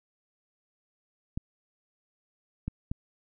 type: clicks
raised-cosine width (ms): 5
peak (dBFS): -19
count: 3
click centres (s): 1.375 / 2.68 / 2.915
effects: none